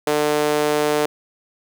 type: tone with high-pass filter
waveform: sawtooth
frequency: 150 Hz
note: D3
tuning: 37 cents sharp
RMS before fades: -19 dBFS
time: 0.07-1.06 s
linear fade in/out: 2 ms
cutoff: 450 Hz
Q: 2.2
effects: none

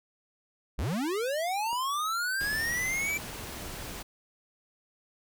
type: linear sweep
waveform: square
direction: up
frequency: 41.2 to 2349 Hz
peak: -29 dBFS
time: 0.78-3.18 s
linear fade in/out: 10 ms
type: click train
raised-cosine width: 1 ms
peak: -31 dBFS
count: 4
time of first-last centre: 0.93-3.33 s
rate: 1.25 Hz
type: noise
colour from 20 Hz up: pink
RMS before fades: -40 dBFS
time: 2.4-4.03 s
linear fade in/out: 10 ms
effects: none

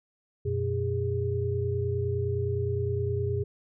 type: tone cluster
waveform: sine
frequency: 91.5 / 121.2 / 407.5 Hz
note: F#2 / B2 / G#4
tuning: -19 / -32 / -33 cents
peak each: -30 dBFS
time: 0.45-3.44 s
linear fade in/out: 10 ms
effects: none

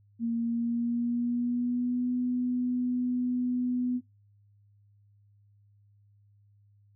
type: tone with pitch glide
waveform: sine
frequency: 231.7 to 248.3 Hz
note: A#3 to B3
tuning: -10 to +9 cents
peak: -26 dBFS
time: 0.19-4.01 s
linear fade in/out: 50 ms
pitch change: +119 cents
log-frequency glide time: 0.34-2.11 s
effects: noise-tail reverb RT60 0.2 s tail -18 dB re dry + added 102 Hz sine -59 dBFS peak until 6.95 s

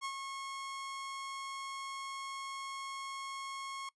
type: tone with ADSR envelope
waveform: sawtooth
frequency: 1089 Hz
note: C#6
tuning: 31 cents flat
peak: -32 dBFS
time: 0.01-3.89 s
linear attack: 38 ms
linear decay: 69 ms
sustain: -5 dB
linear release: 3 ms
effects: noise-tail reverb RT60 0.1 s tail -21 dB re dry + resampled to 22050 Hz

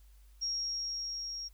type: tone with level ramp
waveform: sine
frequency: 5588 Hz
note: F8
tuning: in tune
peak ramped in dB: -31 to -38 dBFS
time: 0.41-1.49 s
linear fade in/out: 20 ms
effects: added 50 Hz sine -55 dBFS peak until 1.53 s + white hiss -70 dBFS RMS until 1.53 s

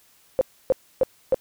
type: tone bursts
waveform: sine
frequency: 523.3 Hz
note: C5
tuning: in tune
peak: -14 dBFS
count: 4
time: 0.39-1.344 s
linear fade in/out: 0 ms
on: 21 ms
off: 290 ms
effects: white hiss -58 dBFS RMS until 1.4 s

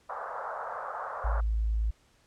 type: band-pass noise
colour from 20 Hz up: white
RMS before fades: -37 dBFS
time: 0.09-1.41 s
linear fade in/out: 10 ms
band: 510 to 1400 Hz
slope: 48 dB/octave
type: tone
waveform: sine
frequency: 54.6 Hz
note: A1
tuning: 13 cents flat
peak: -25 dBFS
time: 1.24-1.91 s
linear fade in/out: 10 ms
effects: pink hiss -65 dBFS RMS until 2.26 s + low-pass 9000 Hz 12 dB/octave

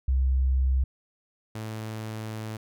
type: tone pair in turn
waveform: sine / sawtooth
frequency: 65.4 / 109.62 Hz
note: C2 / A2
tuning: 0 / -6 cents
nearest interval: major sixth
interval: 894 cents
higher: second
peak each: -20 / -29 dBFS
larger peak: first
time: 0.08-0.84 / 1.55-2.57 s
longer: second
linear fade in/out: 5 ms
effects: none

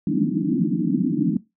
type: band-pass noise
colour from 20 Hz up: white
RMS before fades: -21 dBFS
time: 0.07-1.37 s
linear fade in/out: 2 ms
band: 150 to 320 Hz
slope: 96 dB/octave
effects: noise-tail reverb RT60 0.2 s tail -20 dB re dry

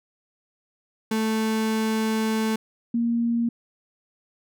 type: tone pair in turn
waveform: 35% pulse / sine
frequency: 220 / 234.1 Hz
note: A3 / A#3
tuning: 0 / +8 cents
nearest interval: minor second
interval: 108 cents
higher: second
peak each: -20 dBFS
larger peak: neither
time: 1.11-2.56 / 2.94-3.49 s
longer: first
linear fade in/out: 5 ms
effects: none

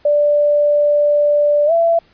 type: tone with pitch glide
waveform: sine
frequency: 587.3 to 670.7 Hz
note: D5 to E5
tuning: 0 to +30 cents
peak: -10 dBFS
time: 0.05-1.99 s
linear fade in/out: 5 ms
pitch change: +230 cents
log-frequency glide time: 1.66-1.72 s
effects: pink hiss -53 dBFS RMS until 2.13 s + resampled to 11025 Hz

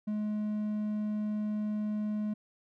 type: tone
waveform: triangle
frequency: 211.4 Hz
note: G#3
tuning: 31 cents sharp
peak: -28 dBFS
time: 0.07-2.34 s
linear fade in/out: 10 ms
effects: none

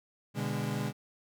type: chord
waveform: 35% pulse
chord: G# diminished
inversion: first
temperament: equal with one note detuned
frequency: 123.47 / 146.83 / 204 Hz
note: B2 / D3 / G#3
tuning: 0 / 0 / -31 cents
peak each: -34 dBFS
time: 0.34-0.93 s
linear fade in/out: 50 ms
effects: none

